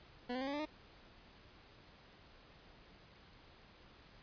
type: tone with pitch steps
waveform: 20% pulse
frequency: 245.6 / 256.8 / 268.4 / 280.7 / 293.4 / 306.8 Hz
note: B3 / C4 / C4 / C#4 / D4 / D#4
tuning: -9 / -32 / +44 / +22 / -2 / -24 cents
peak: -33 dBFS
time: 0.29-0.656 s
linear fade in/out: 10 ms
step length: 61 ms
effects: pink hiss -61 dBFS RMS until 4.22 s + resampled to 11025 Hz